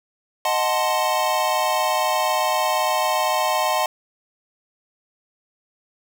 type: chord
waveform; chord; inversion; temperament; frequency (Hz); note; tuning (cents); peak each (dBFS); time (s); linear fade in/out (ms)
square; D# diminished seventh; none; equal; 622.3 / 740 / 880 / 1046.5; D#5 / F#5 / A5 / C6; 0 / 0 / 0 / 0; -25; 0.45-3.86; 2
effects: none